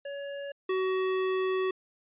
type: tone pair in turn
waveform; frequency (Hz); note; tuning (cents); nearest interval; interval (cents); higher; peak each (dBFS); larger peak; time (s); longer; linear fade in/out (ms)
square; 563 / 375.8; C#5 / F#4; +27 / +27; perfect fifth; 700; first; -36 / -27; second; 0.05-0.52 / 0.69-1.71; second; 5
effects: resampled to 8000 Hz